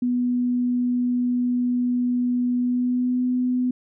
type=tone with pitch glide; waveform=sine; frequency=246.1 to 250.5 Hz; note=B3 to B3; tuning=-6 to +25 cents; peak=-19 dBFS; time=0.02-3.71 s; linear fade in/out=5 ms; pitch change=+31 cents; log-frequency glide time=2.59-3.23 s; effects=none